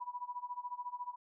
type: tone with tremolo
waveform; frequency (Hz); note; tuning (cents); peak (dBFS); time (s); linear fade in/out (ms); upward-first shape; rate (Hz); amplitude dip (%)
sine; 981; B5; -12; -36; 0-1.16; 20; sine; 14; 90
effects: none